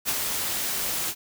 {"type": "noise with ADSR envelope", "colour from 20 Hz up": "white", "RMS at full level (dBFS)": -24, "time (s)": [0.05, 1.15], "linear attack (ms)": 41, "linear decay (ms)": 44, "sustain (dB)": -4, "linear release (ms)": 60, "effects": []}